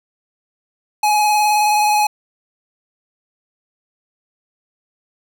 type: tone with vibrato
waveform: square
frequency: 842 Hz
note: G#5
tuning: 24 cents sharp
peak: -13 dBFS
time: 1.03-2.07 s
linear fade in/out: 5 ms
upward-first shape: triangle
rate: 19 Hz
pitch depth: 23 cents each way
effects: none